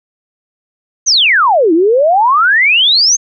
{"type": "exponential two-way sweep", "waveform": "sine", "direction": "down then up", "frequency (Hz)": [6540, 311.1, 6540], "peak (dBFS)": -6, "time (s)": [1.06, 3.17], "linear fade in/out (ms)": 20, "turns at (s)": 1.73, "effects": []}